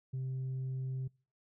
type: tone with tanh clipping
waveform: sine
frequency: 130.81 Hz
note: C3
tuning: in tune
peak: -35 dBFS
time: 0.13-1.08 s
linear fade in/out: 10 ms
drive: 1 dB
effects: noise-tail reverb RT60 0.4 s tail -26 dB re dry